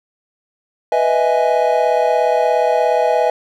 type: chord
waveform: triangle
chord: E major seventh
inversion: second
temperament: equal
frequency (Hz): 493.9 / 622.3 / 659.3 / 830.6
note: B4 / D#5 / E5 / G#5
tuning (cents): 0 / 0 / 0 / 0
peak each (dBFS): -16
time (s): 0.92-3.3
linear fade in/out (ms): 2
effects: none